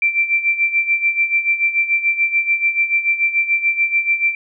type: tone with tremolo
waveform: sine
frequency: 2349 Hz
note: D7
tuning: in tune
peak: -11 dBFS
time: 0.02-4.35 s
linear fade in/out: 2 ms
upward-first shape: sine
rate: 6.9 Hz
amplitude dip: 75%
effects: none